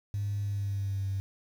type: tone with pitch glide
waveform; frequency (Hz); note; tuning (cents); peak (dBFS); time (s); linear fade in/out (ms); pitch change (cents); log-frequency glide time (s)
sine; 101.8 to 97.48; G#2 to G2; -34 to -9; -28; 0.14-1.2; 0; -75; 0.4-1.07
effects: tanh soft clip ceiling -25 dBFS + 9-bit